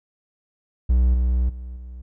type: tone with level steps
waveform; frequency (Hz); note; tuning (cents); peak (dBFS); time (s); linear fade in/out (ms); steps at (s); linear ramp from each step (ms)
triangle; 61.74; B1; 0; -12 / -15 / -29 / -32; 0.89-2.02; 10; 1.14 / 1.49 / 1.76; 5
effects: none